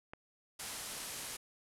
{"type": "click", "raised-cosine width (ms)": 0.5, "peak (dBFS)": -30, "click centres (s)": 0.135}
{"type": "low-pass noise", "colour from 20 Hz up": "white", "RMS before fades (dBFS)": -44, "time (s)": [0.59, 1.37], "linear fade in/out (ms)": 10, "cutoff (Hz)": 12000, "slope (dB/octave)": 48}
{"effects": []}